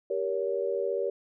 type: chord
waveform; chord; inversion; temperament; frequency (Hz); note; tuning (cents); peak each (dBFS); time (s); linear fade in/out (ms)
sine; G diminished; none; just; 392 / 470.4 / 564.5; G4 / Bb4 / Db5; 0 / +16 / +31; -31; 0.1-1.1; 5
effects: none